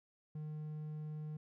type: tone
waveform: triangle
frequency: 152.9 Hz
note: D#3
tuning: 30 cents flat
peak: -39 dBFS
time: 0.35-1.37 s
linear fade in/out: 5 ms
effects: none